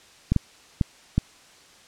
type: clicks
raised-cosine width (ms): 5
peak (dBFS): -7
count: 4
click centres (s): 0.32 / 0.363 / 0.812 / 1.18
effects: white hiss -52 dBFS RMS until 1.87 s + low-pass 7000 Hz 12 dB/octave